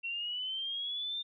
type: linear sweep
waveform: sine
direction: up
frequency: 2709 to 3627 Hz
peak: -34 dBFS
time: 0.03-1.23 s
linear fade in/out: 20 ms
effects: none